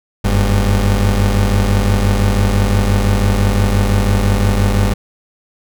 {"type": "tone pair together", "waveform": "30% pulse", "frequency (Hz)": [47.06, 100], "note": ["F#1", "G2"], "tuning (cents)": [30, 35], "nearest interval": "octave + minor second", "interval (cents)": 1305, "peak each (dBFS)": -11, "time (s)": [0.24, 4.94], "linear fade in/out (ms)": 10, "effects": []}